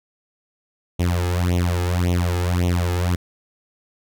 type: tone with flanger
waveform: sawtooth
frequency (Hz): 88.3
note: F2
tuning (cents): +20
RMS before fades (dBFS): -20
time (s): 0.99-3.16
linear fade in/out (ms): 10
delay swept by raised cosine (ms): 0.31 to 2.41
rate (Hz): 1.8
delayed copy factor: +0.95
effects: none